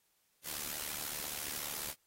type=noise with amplitude modulation; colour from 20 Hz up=white; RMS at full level=-37 dBFS; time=0.43-1.95 s; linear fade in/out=50 ms; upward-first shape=sine; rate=74.3 Hz; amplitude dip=85%; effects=white hiss -75 dBFS RMS until 2.06 s + AAC 48 kbps